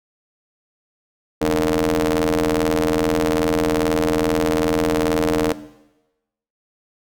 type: ring-modulated tone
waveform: sawtooth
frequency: 82.41 Hz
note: E2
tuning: in tune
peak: -9 dBFS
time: 1.41-5.53 s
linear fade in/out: 10 ms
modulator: 380 Hz
effects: noise-tail reverb RT60 1.0 s tail -17 dB re dry